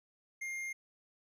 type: tone with tanh clipping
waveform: triangle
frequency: 2119 Hz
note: C7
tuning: 21 cents sharp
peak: -39 dBFS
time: 0.41-0.73 s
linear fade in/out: 10 ms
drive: 14 dB
effects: none